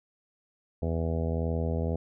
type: harmonic tone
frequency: 81.9 Hz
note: E2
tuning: 11 cents flat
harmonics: 1 / 2 / 3 / 4 / 5 / 6 / 7 / 8 / 9 / 10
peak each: -29 / -33 / -36 / -44 / -38 / -36 / -43 / -40 / -49 / -50 dBFS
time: 0.82-1.96 s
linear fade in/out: 5 ms
effects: none